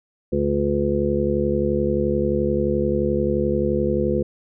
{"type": "harmonic tone", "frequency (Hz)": 71.5, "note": "D2", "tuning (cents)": -46, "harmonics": [1, 2, 3, 5, 6, 7], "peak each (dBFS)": [-28, -28, -24, -23, -28, -24], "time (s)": [0.32, 4.23], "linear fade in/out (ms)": 10, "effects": []}